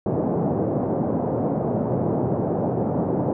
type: band-pass noise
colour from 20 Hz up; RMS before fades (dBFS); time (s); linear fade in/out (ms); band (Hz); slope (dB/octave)
pink; -23; 0.06-3.33; 2; 120 to 730; 24
effects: none